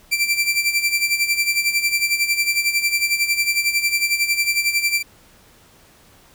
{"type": "tone with tremolo", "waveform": "sawtooth", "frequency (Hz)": 2349, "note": "D7", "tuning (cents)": 0, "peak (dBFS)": -11, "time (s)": [0.11, 5.03], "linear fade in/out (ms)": 20, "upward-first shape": "sine", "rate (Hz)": 11, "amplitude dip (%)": 70, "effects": ["pink hiss -51 dBFS RMS until 6.34 s"]}